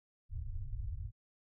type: low-pass noise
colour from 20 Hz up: pink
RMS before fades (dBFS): -40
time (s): 0.29-1.12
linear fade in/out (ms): 50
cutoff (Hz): 120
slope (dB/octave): 96
effects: none